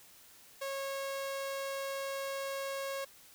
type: tone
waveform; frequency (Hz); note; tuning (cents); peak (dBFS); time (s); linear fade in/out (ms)
sawtooth; 547; C#5; -23; -32; 0.61-3.05; 10
effects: white hiss -58 dBFS RMS until 3.34 s